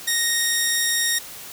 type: tone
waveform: 10% pulse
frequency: 1864.7 Hz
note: A#6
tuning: in tune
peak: -10 dBFS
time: 0.07-1.19 s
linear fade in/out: 10 ms
effects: white hiss -38 dBFS RMS until 1.52 s